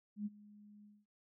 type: tone with ADSR envelope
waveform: sine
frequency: 207.7 Hz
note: G#3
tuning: in tune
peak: -35 dBFS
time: 0.16-1.06 s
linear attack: 98 ms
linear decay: 30 ms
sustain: -21 dB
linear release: 220 ms
effects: none